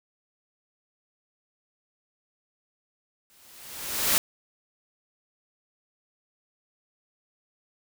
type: noise with exponential growth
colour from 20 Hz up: white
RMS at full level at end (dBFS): -20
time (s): 3.3-4.18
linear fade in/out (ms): 0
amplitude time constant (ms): 190
effects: none